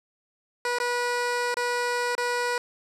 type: tone with dropouts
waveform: 15% pulse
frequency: 486.6 Hz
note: B4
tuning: 26 cents flat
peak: -18 dBFS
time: 0.65-2.58 s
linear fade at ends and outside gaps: 2 ms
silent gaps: 0.786-0.8 / 1.543-1.569 / 2.152-2.179 s
effects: low-pass 9000 Hz 12 dB/octave + 9-bit